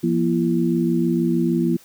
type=tone cluster; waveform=sine; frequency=172.2 / 238.7 / 336.1 Hz; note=F3 / A#3 / E4; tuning=-24 / +41 / +34 cents; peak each=-21 dBFS; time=0.03-1.77 s; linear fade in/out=10 ms; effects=white hiss -50 dBFS RMS until 1.84 s